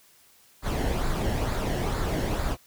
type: noise with flanger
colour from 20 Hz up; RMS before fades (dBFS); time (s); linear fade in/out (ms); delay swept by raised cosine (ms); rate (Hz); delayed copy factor
brown; -27; 0.62-2.57; 50; 0.34 to 0.84; 2.2; -0.5
effects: white hiss -58 dBFS RMS until 2.66 s